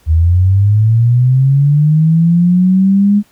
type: linear sweep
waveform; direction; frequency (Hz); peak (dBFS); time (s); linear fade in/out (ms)
sine; up; 77 to 207.7; -6; 0.06-3.23; 50
effects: pink hiss -51 dBFS RMS until 3.31 s